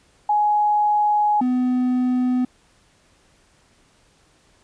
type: tone pair in turn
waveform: sine / triangle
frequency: 837 / 251.2 Hz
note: G#5 / B3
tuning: +13 / +30 cents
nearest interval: octave + major sixth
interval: 2083 cents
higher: first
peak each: -15 dBFS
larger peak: neither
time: 0.29-1.41 / 1.41-2.45 s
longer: first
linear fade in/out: 5 ms
effects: pink hiss -58 dBFS RMS until 4.63 s + resampled to 22050 Hz